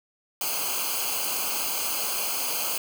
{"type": "noise with comb filter", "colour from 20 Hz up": "white", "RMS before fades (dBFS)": -28, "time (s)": [0.41, 2.78], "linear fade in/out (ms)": 2, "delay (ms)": 0.54, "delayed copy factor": -0.95, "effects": []}